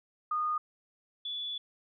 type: tone pair in turn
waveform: sine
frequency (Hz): 1228 / 3441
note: D#6 / A7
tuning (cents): -23 / -39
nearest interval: octave + tritone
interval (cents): 1784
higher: second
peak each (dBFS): -28 / -34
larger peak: first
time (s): 0.31-0.58 / 1.25-1.58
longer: second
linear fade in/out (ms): 5
effects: none